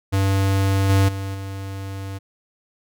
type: tone with level steps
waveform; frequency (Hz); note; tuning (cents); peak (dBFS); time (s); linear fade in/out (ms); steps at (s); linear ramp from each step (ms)
square; 97.3; G2; -12; -17 / -14 / -26 / -29; 0.12-2.19; 20; 0.89 / 1.08 / 1.34; 10
effects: none